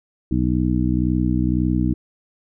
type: harmonic tone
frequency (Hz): 61.9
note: B1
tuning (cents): +5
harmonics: 1 / 2 / 3 / 4 / 5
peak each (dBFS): -23 / -23 / -23 / -23 / -23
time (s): 0.31-1.94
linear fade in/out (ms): 5
effects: none